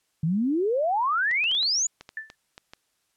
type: exponential sweep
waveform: sine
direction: up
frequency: 150 to 7100 Hz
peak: -21 dBFS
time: 0.23-1.87 s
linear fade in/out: 5 ms
type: clicks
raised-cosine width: 0.2 ms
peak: -24 dBFS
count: 10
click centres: 1.313 / 1.441 / 1.515 / 1.55 / 1.63 / 2.01 / 2.091 / 2.301 / 2.579 / 2.735 s
type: tone with exponential decay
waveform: sine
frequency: 1763 Hz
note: A6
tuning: 3 cents sharp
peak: -27 dBFS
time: 2.17-2.35 s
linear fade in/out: 2 ms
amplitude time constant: 37 ms
effects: white hiss -72 dBFS RMS until 3.16 s + low-pass 11000 Hz 12 dB/octave